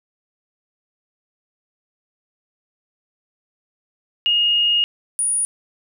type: tone pair in turn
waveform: sine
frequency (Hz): 2857 / 9643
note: F7 / D9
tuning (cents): +39 / +45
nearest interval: octave + major sixth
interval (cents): 2106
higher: second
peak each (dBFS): -14 / -17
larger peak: first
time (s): 4.26-4.84 / 5.19-5.45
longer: first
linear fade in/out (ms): 0
effects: none